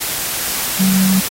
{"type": "tone in noise", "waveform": "sine", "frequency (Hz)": 189.4, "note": "F#3", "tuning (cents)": 41, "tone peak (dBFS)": -11, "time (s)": [0.79, 1.21], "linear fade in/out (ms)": 20, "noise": "white", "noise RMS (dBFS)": -20, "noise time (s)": [0, 1.29], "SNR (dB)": 6, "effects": ["AAC 48 kbps"]}